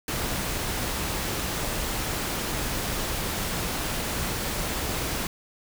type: noise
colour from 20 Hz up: pink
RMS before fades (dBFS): -29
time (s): 0.08-5.27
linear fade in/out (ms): 2
effects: none